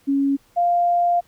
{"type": "tone pair in turn", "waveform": "sine", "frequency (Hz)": [277.2, 698.1], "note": ["C#4", "F5"], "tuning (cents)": [0, -1], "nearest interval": "octave + major third", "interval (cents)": 1599, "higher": "second", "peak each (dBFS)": [-16, -15], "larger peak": "second", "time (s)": [[0.07, 0.37], [0.56, 1.21]], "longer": "second", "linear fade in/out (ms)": 20, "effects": ["pink hiss -58 dBFS RMS until 1.27 s"]}